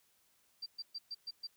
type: tone bursts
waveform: sine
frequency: 4699 Hz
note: D8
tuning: in tune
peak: -39 dBFS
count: 6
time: 0.62-1.472 s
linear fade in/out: 10 ms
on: 42 ms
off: 120 ms
effects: white hiss -72 dBFS RMS until 1.56 s